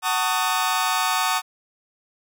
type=chord; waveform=sawtooth; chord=D# half-diminished seventh; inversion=first; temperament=just; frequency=746.7 / 896 / 1120.1 / 1244.5 Hz; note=F#5 / A5 / C#6 / D#6; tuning=+16 / +31 / +18 / 0 cents; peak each=-22 dBFS; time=0.02-1.42 s; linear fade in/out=50 ms; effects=none